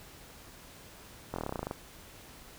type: slowing click train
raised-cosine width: 1 ms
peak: -20 dBFS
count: 13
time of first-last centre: 1.34-1.711 s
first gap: 22 ms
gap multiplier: 1.06
effects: pink hiss -52 dBFS RMS until 2.58 s